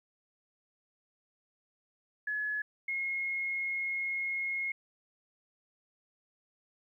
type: tone pair in turn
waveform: sine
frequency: 1701 / 2158 Hz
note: G#6 / C#7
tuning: +41 / -47 cents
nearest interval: major third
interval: 412 cents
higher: second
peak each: -31 / -31 dBFS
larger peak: neither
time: 2.27-2.62 / 2.88-4.72 s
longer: second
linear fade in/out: 5 ms
effects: 12-bit